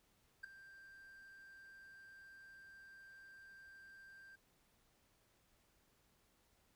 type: tone with ADSR envelope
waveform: triangle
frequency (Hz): 1578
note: G6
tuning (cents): +11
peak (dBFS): -39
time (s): 0.43-4.36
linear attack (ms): 13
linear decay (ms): 4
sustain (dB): -16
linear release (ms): 10
effects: pink hiss -75 dBFS RMS until 6.75 s